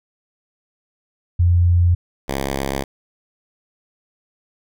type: tone pair in turn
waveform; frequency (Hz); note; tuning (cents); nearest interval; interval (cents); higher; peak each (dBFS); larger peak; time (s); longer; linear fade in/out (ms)
sine / 5% pulse; 87.31 / 68.17; F2 / C#2; 0 / -28; major third; 428; first; -11 / -10; second; 1.39-1.95 / 2.28-2.84; neither; 10
effects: none